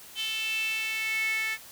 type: tone with high-pass filter sweep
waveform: sawtooth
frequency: 440.1 Hz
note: A4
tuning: in tune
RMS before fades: -30 dBFS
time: 0.15-1.58 s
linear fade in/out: 50 ms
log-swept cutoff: 3000 to 2000 Hz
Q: 9.1
effects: white hiss -48 dBFS RMS until 1.71 s